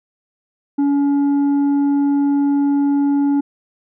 sine tone with tanh clipping, 283.2 Hz, C#4, 37 cents sharp, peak -14 dBFS, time 0.78-3.41 s, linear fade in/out 10 ms, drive 5 dB, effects none

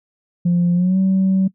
sine tone with pitch glide, 174.61 to 190.41 Hz, F3 to F#3, 0 to +50 cents, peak -11 dBFS, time 0.45-1.48 s, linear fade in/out 10 ms, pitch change +150 cents, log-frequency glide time 0.74-0.98 s, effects noise-tail reverb RT60 0.1 s tail -21 dB re dry + tanh soft clip ceiling -10 dBFS

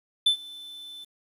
triangle tone with ADSR envelope, 3523 Hz, A7, 1 cent sharp, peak -14 dBFS, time 0.26-1.05 s, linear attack 7 ms, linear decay 94 ms, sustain -24 dB, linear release 16 ms, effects resampled to 32000 Hz + 9-bit

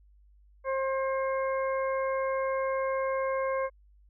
harmonic tone, 533 Hz, C5, 32 cents sharp, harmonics 1 / 2 / 3 / 4, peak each -28 / -33 / -41 / -41 dBFS, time 0.64-3.7 s, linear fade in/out 50 ms, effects added 50 Hz sine -56 dBFS peak until 4.09 s

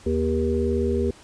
harmonic tone, 79 Hz, D#2, 27 cents sharp, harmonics 1 / 3 / 5 / 6, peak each -25 / -26 / -24 / -28 dBFS, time 0.06-1.11 s, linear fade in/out 5 ms, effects pink hiss -49 dBFS RMS until 1.23 s + resampled to 22050 Hz

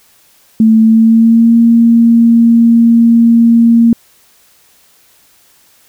sine tone with pitch glide, 221.6 to 231.9 Hz, A3 to A#3, +13 to -9 cents, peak -3 dBFS, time 0.6-3.93 s, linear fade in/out 2 ms, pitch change +78 cents, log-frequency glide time 0.8-1.56 s, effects white hiss -48 dBFS RMS until 5.88 s

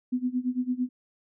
sine tone with tremolo, 250.7 Hz, B3, 26 cents sharp, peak -22 dBFS, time 0.12-0.89 s, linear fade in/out 10 ms, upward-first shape sine, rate 8.9 Hz, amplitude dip 90%, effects none

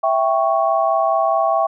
sine chord, C# diminished, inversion first, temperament equal, 659.3 / 784 / 1108.7 Hz, E5 / G5 / C#6, 0 / 0 / 0 cents, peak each -17 / -19 / -20 dBFS, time 0.03-1.67 s, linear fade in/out 10 ms, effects none

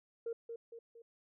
sine tone with echo, 462.5 Hz, A#4, 14 cents flat, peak -35 dBFS, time 0.26-0.33 s, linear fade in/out 5 ms, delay 230 ms, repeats 3, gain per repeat -6 dB, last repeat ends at 1.02 s, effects tanh soft clip ceiling -32 dBFS

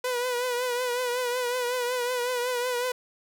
sawtooth tone with vibrato, 493.9 Hz, B4, in tune, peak -22 dBFS, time 0.04-2.92 s, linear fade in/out 5 ms, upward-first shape triangle, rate 5.4 Hz, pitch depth 59 cents each way, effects none

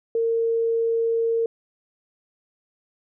sine tone, 458 Hz, A#4, 31 cents flat, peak -19 dBFS, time 0.15-1.46 s, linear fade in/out 2 ms, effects none

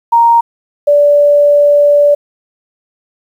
sine tone pair in turn, 932.3 / 581.1 Hz, A#5 / D5, 0 / -18 cents, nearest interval minor sixth, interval 818 cents, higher first, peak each -4 dBFS, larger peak neither, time 0.12-0.41 / 0.87-2.15 s, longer second, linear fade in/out 10 ms, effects 7-bit

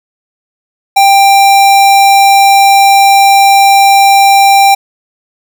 square tone, 790 Hz, G5, 13 cents sharp, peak -3 dBFS, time 0.96-4.75 s, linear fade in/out 10 ms, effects none

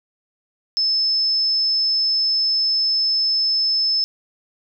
sine tone, 5240 Hz, E8, 11 cents flat, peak -16 dBFS, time 0.77-4.04 s, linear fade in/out 0 ms, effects none

